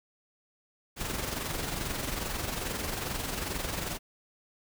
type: noise with amplitude modulation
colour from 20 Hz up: pink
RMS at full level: -32 dBFS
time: 0.96-3.99 s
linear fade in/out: 50 ms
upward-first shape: sine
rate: 22.4 Hz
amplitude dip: 50%
effects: none